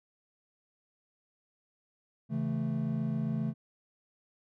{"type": "chord", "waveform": "triangle", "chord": "A major", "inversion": "first", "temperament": "just", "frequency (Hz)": [137.5, 165, 220], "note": ["C#3", "E3", "A3"], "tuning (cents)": [-14, 2, 0], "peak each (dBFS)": [-32, -33, -31], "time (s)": [2.29, 3.54], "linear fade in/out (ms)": 50, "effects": []}